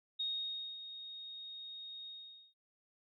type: tone with ADSR envelope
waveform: sine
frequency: 3729 Hz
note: A#7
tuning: in tune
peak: -34 dBFS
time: 0.19-2.54 s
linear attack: 12 ms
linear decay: 570 ms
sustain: -11 dB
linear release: 470 ms
effects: none